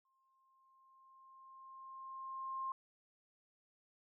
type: tone with exponential growth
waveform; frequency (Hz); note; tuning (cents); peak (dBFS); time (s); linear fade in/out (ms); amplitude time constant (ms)
sine; 1061; C6; +24; -37; 0.05-2.72; 2; 580
effects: none